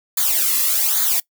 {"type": "noise with flanger", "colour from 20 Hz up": "blue", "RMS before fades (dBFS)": -18, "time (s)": [0.17, 1.2], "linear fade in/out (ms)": 5, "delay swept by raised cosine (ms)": [0.36, 1.34], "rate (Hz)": 1.2, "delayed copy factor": -0.95, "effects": ["noise-tail reverb RT60 0.1 s tail -22 dB re dry"]}